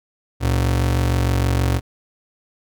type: ring-modulated tone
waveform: 45% pulse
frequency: 92.3 Hz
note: F#2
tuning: 4 cents flat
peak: -13 dBFS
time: 0.4-1.81 s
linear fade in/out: 50 ms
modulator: 23.2 Hz
effects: none